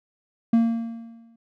triangle tone with exponential decay, 229.8 Hz, A#3, 25 cents flat, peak -11 dBFS, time 0.53-1.36 s, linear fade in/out 5 ms, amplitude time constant 180 ms, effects none

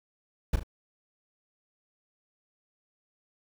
brown noise with echo, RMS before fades -23 dBFS, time 0.53-0.56 s, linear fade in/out 5 ms, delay 37 ms, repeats 2, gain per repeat -8 dB, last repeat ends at 0.634 s, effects none

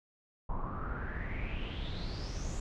brown noise with low-pass filter sweep, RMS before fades -37 dBFS, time 0.49-2.6 s, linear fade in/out 5 ms, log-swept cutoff 930 to 7300 Hz, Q 7.4, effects none

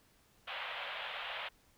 white band-pass noise, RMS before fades -42 dBFS, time 0.47-1.49 s, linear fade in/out 10 ms, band 530 to 3400 Hz, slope 48 dB/octave, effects pink hiss -68 dBFS RMS until 1.77 s

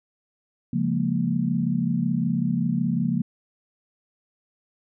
sine chord, Bb minor seventh, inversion first, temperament equal, 138.59 / 174.61 / 207.7 / 233.1 Hz, Db3 / F3 / Ab3 / Bb3, 0 / 0 / 0 / 0 cents, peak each -28 / -25 / -29 / -25 dBFS, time 0.73-3.22 s, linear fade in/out 5 ms, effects none

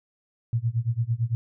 sine tone with tremolo, 116.54 Hz, A#2, in tune, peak -19 dBFS, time 0.53-1.35 s, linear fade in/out 0 ms, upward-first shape sine, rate 8.9 Hz, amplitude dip 95%, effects none

